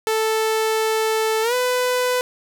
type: tone with pitch glide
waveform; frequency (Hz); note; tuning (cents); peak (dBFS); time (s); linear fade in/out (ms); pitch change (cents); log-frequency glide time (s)
sawtooth; 440 to 499.6; A4 to B4; 0 to +20; -14; 0.07-2.21; 0; +220; 1.42-1.54
effects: none